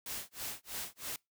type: noise with tremolo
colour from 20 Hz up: white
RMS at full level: -39 dBFS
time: 0.06-1.16 s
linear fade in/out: 2 ms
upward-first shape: sine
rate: 3.1 Hz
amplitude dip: 100%
effects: noise-tail reverb RT60 0.2 s tail -25 dB re dry